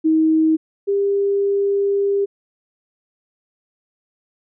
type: tone pair in turn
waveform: sine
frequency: 317.1 / 399.5 Hz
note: D#4 / G4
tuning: +33 / +33 cents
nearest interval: major third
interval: 400 cents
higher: second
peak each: -12 / -15 dBFS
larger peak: first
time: 0.04-0.57 / 0.87-2.26 s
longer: second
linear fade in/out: 20 ms
effects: none